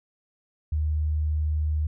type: tone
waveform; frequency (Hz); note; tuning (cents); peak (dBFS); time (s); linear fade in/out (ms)
sine; 76.5; D#2; -29; -22; 0.72-1.87; 5
effects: none